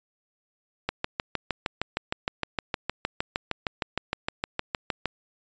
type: click train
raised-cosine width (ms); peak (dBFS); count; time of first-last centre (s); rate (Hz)
0.3; -10; 28; 0.89-5.057; 6.48
effects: resampled to 16000 Hz